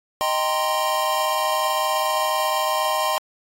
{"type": "chord", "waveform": "square", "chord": "C minor seventh", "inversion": "first", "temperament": "equal", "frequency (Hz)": [622.3, 784, 932.3, 1046.5], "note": ["Eb5", "G5", "Bb5", "C6"], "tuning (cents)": [0, 0, 0, 0], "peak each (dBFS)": [-26, -27, -29, -24], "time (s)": [0.21, 3.18], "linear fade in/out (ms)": 0, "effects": ["AAC 48 kbps"]}